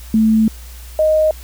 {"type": "tone pair in turn", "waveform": "sine", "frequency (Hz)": [220, 622.3], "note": ["A3", "D#5"], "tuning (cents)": [0, 0], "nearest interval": "octave + tritone", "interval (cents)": 1800, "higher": "second", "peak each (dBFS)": [-9, -10], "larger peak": "first", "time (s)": [[0.14, 0.48], [0.99, 1.31]], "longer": "first", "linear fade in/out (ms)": 2, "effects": ["added 60 Hz sine -32 dBFS peak until 1.43 s", "white hiss -41 dBFS RMS until 1.43 s"]}